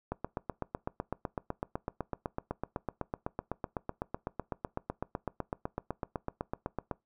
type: click train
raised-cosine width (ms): 1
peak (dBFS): -19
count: 55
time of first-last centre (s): 0.12-6.912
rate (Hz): 7.95
effects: noise-tail reverb RT60 0.2 s tail -22 dB re dry